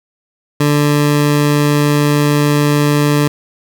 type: tone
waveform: 20% pulse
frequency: 146.7 Hz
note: D3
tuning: 2 cents flat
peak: -5 dBFS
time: 0.6-3.28 s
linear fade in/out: 5 ms
effects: none